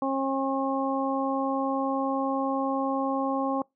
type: harmonic tone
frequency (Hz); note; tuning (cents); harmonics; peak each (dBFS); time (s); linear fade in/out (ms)
270; C#4; -45; 1 / 2 / 3 / 4; -28 / -30 / -31 / -32; 0.02-3.62; 2
effects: noise-tail reverb RT60 0.2 s tail -26 dB re dry